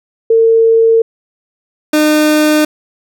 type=tone pair in turn; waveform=sine / 30% pulse; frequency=453 / 304.4 Hz; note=A#4 / D#4; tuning=-50 / -38 cents; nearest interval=perfect fifth; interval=688 cents; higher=first; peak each=-5 dBFS; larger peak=neither; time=0.3-1.02 / 1.93-2.65 s; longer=neither; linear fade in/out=5 ms; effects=none